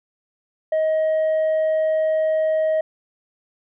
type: tone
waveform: sine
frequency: 630 Hz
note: D#5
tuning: 21 cents sharp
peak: -14 dBFS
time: 0.72-2.81 s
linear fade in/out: 5 ms
effects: tanh soft clip ceiling -16 dBFS